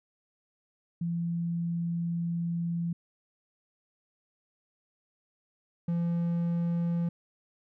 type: tone pair in turn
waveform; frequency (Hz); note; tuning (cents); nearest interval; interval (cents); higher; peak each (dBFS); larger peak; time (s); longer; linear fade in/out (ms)
sine / triangle; 169.8 / 170.57; F3 / F3; -48 / -41; unison; 7; second; -28 / -24; second; 1.01-2.93 / 5.88-7.09; first; 5
effects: none